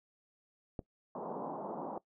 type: click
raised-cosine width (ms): 2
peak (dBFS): -26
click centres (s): 0.792
type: band-pass noise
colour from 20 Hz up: white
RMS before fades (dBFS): -41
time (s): 1.15-1.98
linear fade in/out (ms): 2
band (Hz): 160 to 1000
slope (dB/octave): 48
effects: noise-tail reverb RT60 0.1 s tail -20 dB re dry